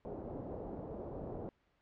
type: low-pass noise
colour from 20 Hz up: white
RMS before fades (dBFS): -44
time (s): 0.05-1.49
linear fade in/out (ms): 0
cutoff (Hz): 630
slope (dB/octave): 24
effects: pink hiss -75 dBFS RMS until 1.81 s + low-pass 3000 Hz 12 dB/octave